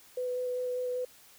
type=tone with vibrato; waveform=sine; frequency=499.1 Hz; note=B4; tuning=18 cents sharp; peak=-30 dBFS; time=0.17-1.05 s; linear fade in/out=5 ms; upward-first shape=square; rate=5.1 Hz; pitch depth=8 cents each way; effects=white hiss -57 dBFS RMS until 1.38 s